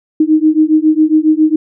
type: beating tone pair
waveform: sine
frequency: 307.7 / 315 Hz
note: D#4 / D#4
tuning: -19 / +21 cents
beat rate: 7.3 Hz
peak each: -10 dBFS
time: 0.2-1.56 s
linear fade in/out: 5 ms
effects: none